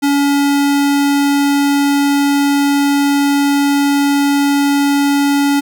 square tone, 283.1 Hz, C#4, 37 cents sharp, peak -11 dBFS, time 0.02-5.61 s, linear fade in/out 20 ms, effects none

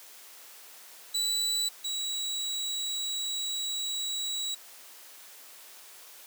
30% pulse tone pair in turn, 3951 / 3890 Hz, B7 / B7, 0 / -27 cents, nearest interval unison, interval 27 cents, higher first, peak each -24 / -28 dBFS, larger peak first, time 1.14-1.69 / 1.84-4.55 s, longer second, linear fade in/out 10 ms, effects white hiss -50 dBFS RMS until 6.26 s + high-pass 400 Hz 12 dB/octave

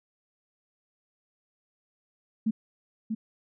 sine tone with echo, 220 Hz, A3, in tune, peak -22 dBFS, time 2.46-2.51 s, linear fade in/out 10 ms, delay 640 ms, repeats 1, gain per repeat -5 dB, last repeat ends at 3.15 s, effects none

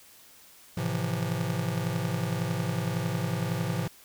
square chord, F major seventh, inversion first, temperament just, 109.13 / 130.96 / 163.7 / 174.61 Hz, A2 / C3 / E3 / F3, -14 / +2 / -12 / 0 cents, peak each -34 dBFS, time 0.77-3.88 s, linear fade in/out 5 ms, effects white hiss -54 dBFS RMS until 4.04 s

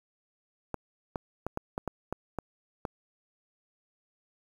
clicks, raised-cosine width 1 ms, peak -18 dBFS, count 9, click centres 0.743 / 1.158 / 1.466 / 1.574 / 1.779 / 1.877 / 2.126 / 2.387 / 2.852 s, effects 8-bit

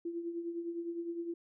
sine tone with tremolo, 339.6 Hz, F4, 48 cents flat, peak -33 dBFS, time 0.05-1.34 s, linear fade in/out 5 ms, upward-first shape triangle, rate 9.8 Hz, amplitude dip 65%, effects none

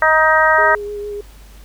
harmonic tone, 314.4 Hz, D#4, 18 cents sharp, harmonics 2 / 3 / 4 / 5 / 6, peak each -16 / -16 / -16 / -16 / -16 dBFS, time 0.02-0.75 s, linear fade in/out 2 ms
sine tone with vibrato, 412.6 Hz, G#4, 11 cents flat, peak -23 dBFS, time 0.58-1.21 s, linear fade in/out 5 ms, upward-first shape sine, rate 6.6 Hz, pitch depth 18 cents each way
effects added 50 Hz sine -38 dBFS peak until 1.64 s + pink hiss -47 dBFS RMS until 1.64 s

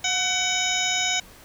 harmonic tone with a mistuned harmonic, 753 Hz, F#5, 30 cents sharp, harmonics 1 / 2 / 3 / 4 / 5 / 7 / 8 / 9, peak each -31 / -33 / -27 / -29 / -28 / -33 / -33 / -29 dBFS, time 0.04-1.2 s, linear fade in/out 5 ms, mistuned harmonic 1, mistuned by -60 cents, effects pink hiss -48 dBFS RMS until 1.44 s

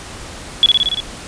sine tone with echo, 3384 Hz, G#7, 32 cents sharp, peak -5 dBFS, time 0.63-0.66 s, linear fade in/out 0 ms, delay 57 ms, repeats 6, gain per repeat -2 dB, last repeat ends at 1.002 s, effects pink hiss -32 dBFS RMS until 1.27 s + resampled to 22050 Hz

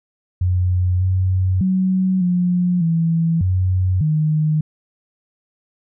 sine tone with pitch steps, 90.6 / 93.2 / 187.2 / 178.4 / 165 / 92.6 / 154.2 Hz, F#2 / F#2 / F#3 / F3 / E3 / F#2 / D#3, -36 / +13 / +20 / +37 / +2 / +2 / -15 cents, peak -14 dBFS, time 0.41-4.61 s, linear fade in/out 5 ms, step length 600 ms, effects none

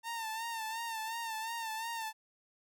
sawtooth tone with vibrato, 903 Hz, A5, 45 cents sharp, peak -33 dBFS, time 0.03-2.13 s, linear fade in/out 50 ms, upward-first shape sine, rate 2.8 Hz, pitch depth 55 cents each way, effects none

